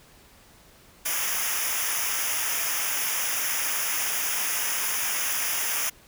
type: noise with comb filter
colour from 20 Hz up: white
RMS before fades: -27 dBFS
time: 1.05-5.9 s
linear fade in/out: 10 ms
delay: 0.24 ms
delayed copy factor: -0.9
effects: pink hiss -54 dBFS RMS until 6.07 s